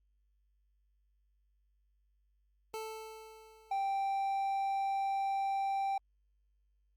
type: tone with exponential decay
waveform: 25% pulse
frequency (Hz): 440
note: A4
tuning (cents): 0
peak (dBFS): -34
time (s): 2.74-4.45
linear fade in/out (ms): 0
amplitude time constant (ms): 370
type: tone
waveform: triangle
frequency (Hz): 784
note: G5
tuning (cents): 0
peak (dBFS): -29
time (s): 3.71-5.98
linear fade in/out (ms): 5
effects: added 50 Hz sine -70 dBFS peak until 6.96 s + Opus 48 kbps